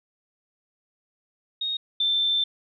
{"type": "tone pair in turn", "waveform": "sine", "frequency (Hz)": [3729, 3554], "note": ["A#7", "A7"], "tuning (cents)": [0, 17], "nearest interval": "minor second", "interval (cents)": 83, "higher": "first", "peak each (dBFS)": [-25, -20], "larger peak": "second", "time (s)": [[1.61, 1.77], [2, 2.44]], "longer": "second", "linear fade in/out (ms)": 5, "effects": []}